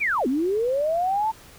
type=linear two-way sweep; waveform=sine; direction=down then up; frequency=2496 to 239.6 to 903 Hz; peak=-20 dBFS; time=0-1.32 s; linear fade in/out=20 ms; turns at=0.27 s; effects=pink hiss -48 dBFS RMS until 1.58 s